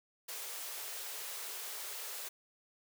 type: high-pass noise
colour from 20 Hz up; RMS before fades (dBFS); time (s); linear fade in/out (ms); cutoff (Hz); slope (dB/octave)
white; -43; 0.28-2.29; 10; 370; 96
effects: none